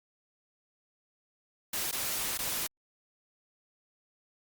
white noise with dropouts, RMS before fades -33 dBFS, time 1.73-2.67 s, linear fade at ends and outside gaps 5 ms, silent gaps 1.913-1.925 / 2.376-2.388 s, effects Opus 48 kbps

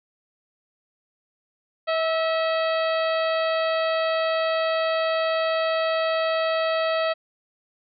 harmonic tone with a mistuned harmonic, 645 Hz, E5, 38 cents flat, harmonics 1 / 2 / 3 / 4 / 5 / 6 / 7, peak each -22 / -28 / -32 / -34 / -36 / -38 / -39 dBFS, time 1.87-7.14 s, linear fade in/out 20 ms, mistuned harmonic 2, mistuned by +26 cents, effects none

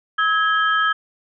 sine tone cluster, 1288 / 1656 / 3146 Hz, E6 / G#6 / G7, -41 / -5 / +6 cents, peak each -18 / -19 / -27 dBFS, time 0.18-0.93 s, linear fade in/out 10 ms, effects none

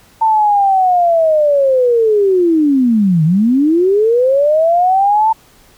sine linear two-way sweep, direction down then up, 899 to 150.9 to 899 Hz, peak -8 dBFS, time 0.21-5.33 s, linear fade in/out 10 ms, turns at 3.24 s, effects pink hiss -47 dBFS RMS until 5.77 s

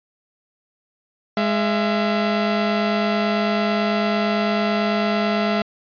sawtooth tone pair together, 207.7 / 672.1 Hz, G#3 / E5, 0 / +33 cents, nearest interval octave + minor sixth, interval 2033 cents, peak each -16 / -18 dBFS, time 1.37-5.62 s, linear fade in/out 2 ms, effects resampled to 11025 Hz

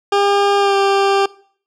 20% pulse tone with pitch glide, 402.3 to 394.7 Hz, G4 to G4, +45 to +12 cents, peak -7 dBFS, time 0.12-1.26 s, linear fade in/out 5 ms, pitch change -33 cents, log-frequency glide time 0.58-0.76 s, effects noise-tail reverb RT60 0.5 s tail -21 dB re dry + low-pass 5000 Hz 12 dB/octave

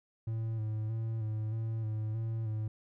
triangle tone with vibrato, 110.4 Hz, A2, 6 cents sharp, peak -30 dBFS, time 0.27-2.68 s, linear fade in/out 5 ms, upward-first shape square, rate 1.6 Hz, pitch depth 32 cents each way, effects none

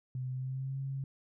sine tone with pitch glide, 128.3 to 135.62 Hz, C3 to C#3, -34 to -38 cents, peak -34 dBFS, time 0.15-1.04 s, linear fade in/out 2 ms, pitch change +96 cents, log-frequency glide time 0.32-0.78 s, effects none

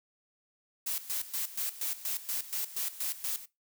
blue noise with tremolo, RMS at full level -33 dBFS, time 0.86-3.46 s, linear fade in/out 10 ms, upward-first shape square, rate 4.2 Hz, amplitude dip 80%, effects noise-tail reverb RT60 0.2 s tail -19 dB re dry

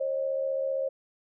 sine tone pair together, 539 / 614.4 Hz, C#5 / D#5, -49 / -22 cents, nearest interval major second, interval 227 cents, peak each -27 / -34 dBFS, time 0-0.89 s, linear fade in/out 10 ms, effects none

